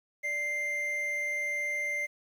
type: tone pair together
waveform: triangle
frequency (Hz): 588.5 / 2093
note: D5 / C7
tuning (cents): +3 / 0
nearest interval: octave + minor seventh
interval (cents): 2197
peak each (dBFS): -40 / -28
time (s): 0.23-2.07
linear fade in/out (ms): 20
effects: 10-bit